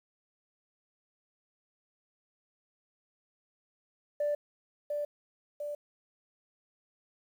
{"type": "tone with echo", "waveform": "sine", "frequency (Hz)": 587.3, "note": "D5", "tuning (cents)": 0, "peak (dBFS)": -26, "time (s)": [4.2, 4.35], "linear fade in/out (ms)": 5, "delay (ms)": 700, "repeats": 2, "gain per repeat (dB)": -4, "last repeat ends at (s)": 5.75, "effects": ["tanh soft clip ceiling -24 dBFS", "10-bit"]}